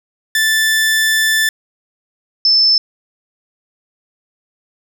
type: tone pair in turn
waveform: sawtooth / sine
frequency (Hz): 1760 / 5274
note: A6 / E8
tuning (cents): 0 / 0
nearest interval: octave + perfect fifth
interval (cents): 1900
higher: second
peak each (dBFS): -8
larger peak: neither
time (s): 0.35-1.49 / 2.45-2.78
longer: first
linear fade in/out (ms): 2
effects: none